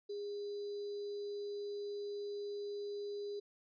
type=tone with sample-and-hold; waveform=sine; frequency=408.2 Hz; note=G#4; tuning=30 cents flat; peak=-39 dBFS; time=0.09-3.4 s; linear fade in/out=10 ms; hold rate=4410 Hz; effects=resampled to 11025 Hz